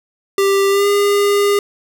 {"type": "tone with pitch glide", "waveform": "square", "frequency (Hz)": [394, 405.8], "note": ["G4", "G#4"], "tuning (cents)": [9, -40], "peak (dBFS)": -12, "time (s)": [0.38, 1.59], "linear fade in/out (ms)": 2, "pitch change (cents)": 51, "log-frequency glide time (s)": [0.69, 0.87], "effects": []}